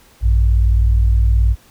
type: tone pair together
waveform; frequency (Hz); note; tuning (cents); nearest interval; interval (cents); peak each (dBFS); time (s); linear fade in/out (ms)
sine; 57.52 / 96.6; A#1 / G2; -22 / -25; major sixth; 897; -10 / -19; 0.21-1.56; 50
effects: pink hiss -49 dBFS RMS until 1.7 s